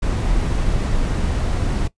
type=noise; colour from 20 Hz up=brown; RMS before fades=-19 dBFS; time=0.02-1.88 s; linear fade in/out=10 ms; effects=noise-tail reverb RT60 0.1 s tail -18 dB re dry + resampled to 22050 Hz